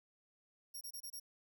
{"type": "tone bursts", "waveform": "10% pulse", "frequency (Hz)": 5588, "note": "F8", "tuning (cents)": 0, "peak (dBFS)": -39, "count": 5, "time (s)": [0.74, 1.199], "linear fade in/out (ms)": 10, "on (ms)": 71, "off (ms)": 26, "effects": []}